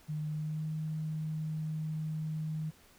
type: tone with pitch glide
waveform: sine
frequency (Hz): 152.6 to 156.08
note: D#3 to D#3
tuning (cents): -33 to +6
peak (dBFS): -33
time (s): 0.08-2.71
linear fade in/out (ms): 20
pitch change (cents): +39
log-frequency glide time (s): 0.3-0.66
effects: pink hiss -61 dBFS RMS until 2.98 s